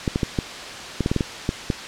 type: clicks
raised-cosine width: 3 ms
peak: -7 dBFS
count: 11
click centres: 0.078 / 0.159 / 0.232 / 0.388 / 1.007 / 1.061 / 1.115 / 1.163 / 1.208 / 1.491 / 1.702 s
effects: white hiss -33 dBFS RMS until 1.87 s + low-pass 5000 Hz 12 dB/octave